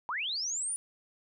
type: linear sweep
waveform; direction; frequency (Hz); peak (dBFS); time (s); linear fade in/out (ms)
sine; up; 879 to 9750; -31; 0.09-0.76; 0
effects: none